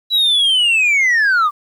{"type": "linear sweep", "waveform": "sine", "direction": "down", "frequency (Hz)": [3951, 1148], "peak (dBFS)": -8, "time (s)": [0.1, 1.51], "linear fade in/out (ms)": 50, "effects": ["tanh soft clip ceiling -10 dBFS", "8-bit"]}